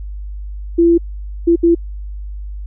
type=tone bursts at uneven times; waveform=sine; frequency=338.7 Hz; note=E4; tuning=47 cents sharp; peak=-7 dBFS; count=3; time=0.78-0.98 / 1.47-1.56 / 1.63-1.75 s; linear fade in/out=10 ms; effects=added 50 Hz sine -24 dBFS peak until 2.66 s